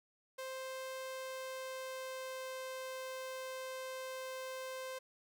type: tone with pitch glide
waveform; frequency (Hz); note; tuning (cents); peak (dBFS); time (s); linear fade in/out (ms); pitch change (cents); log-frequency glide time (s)
sawtooth; 523.3 to 520.3; C5 to C5; 0 to -10; -38; 0.38-4.99; 10; -10; 1.01-2.57
effects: none